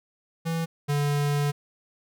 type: tone pair in turn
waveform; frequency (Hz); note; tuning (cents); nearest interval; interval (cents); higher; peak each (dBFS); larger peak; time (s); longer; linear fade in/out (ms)
square; 164.81 / 144.78; E3 / D3; 0 / -24; major second; 224; first; -26 / -23; second; 0.45-0.66 / 0.88-1.52; second; 20
effects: none